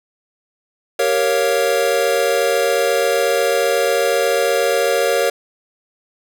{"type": "chord", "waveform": "square", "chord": "G half-diminished seventh", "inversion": "none", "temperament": "equal", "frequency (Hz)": [392, 466.2, 554.4, 698.5], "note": ["G4", "Bb4", "Db5", "F5"], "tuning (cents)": [0, 0, 0, 0], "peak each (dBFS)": [-24, -19, -19, -24], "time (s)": [0.99, 5.3], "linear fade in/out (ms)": 5, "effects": []}